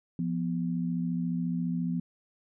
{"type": "tone pair together", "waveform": "sine", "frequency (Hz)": [172.54, 246.9], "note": ["F3", "B3"], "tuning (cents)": [-21, 0], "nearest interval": "tritone", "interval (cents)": 621, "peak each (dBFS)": [-29, -32], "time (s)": [0.19, 2], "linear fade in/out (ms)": 2, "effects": []}